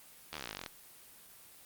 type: slowing click train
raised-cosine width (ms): 0.2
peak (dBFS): -22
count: 20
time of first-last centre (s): 0.33-0.662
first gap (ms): 12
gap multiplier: 1.04
effects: white hiss -56 dBFS RMS until 1.65 s + Opus 24 kbps